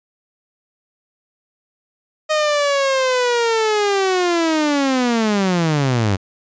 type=linear sweep; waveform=sawtooth; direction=down; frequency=622.3 to 92.5 Hz; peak=-11 dBFS; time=2.29-6.17 s; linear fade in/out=20 ms; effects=resampled to 16000 Hz